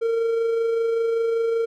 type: tone with amplitude modulation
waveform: triangle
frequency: 458.1 Hz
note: A#4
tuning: 30 cents flat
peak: -16 dBFS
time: 0.01-1.66 s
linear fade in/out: 20 ms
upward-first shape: sine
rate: 25.2 Hz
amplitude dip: 30%
effects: none